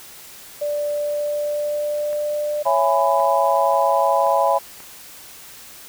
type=tone with pitch glide; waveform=sine; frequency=587.3 to 594.1 Hz; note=D5 to D5; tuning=0 to +20 cents; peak=-20 dBFS; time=0.61-2.63 s; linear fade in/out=10 ms; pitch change=+20 cents; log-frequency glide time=0.91-2.34 s
type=click train; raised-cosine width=0.5 ms; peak=-26 dBFS; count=6; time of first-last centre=2.13-4.804 s; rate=1.87 Hz
type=chord; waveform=sine; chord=C# minor seventh; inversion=none; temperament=just; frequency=554.4 / 665.2 / 831.5 / 997.9 Hz; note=C#5 / E5 / G#5 / B5; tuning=0 / +16 / +2 / +18 cents; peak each=-20 dBFS; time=2.65-4.59 s; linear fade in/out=20 ms
effects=white hiss -41 dBFS RMS until 5.88 s